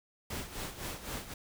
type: noise with tremolo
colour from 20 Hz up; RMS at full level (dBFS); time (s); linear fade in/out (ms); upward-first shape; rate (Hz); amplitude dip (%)
pink; -38; 0.3-1.34; 5; sine; 3.9; 70
effects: none